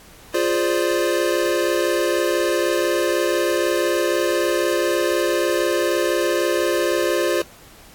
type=chord; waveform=square; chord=D half-diminished seventh; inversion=first; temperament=equal; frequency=349.2 / 415.3 / 523.3 / 587.3 Hz; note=F4 / Ab4 / C5 / D5; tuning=0 / 0 / 0 / 0 cents; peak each=-22 / -26 / -24 / -25 dBFS; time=0.34-7.42 s; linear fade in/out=5 ms; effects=pink hiss -46 dBFS RMS until 7.94 s + AAC 64 kbps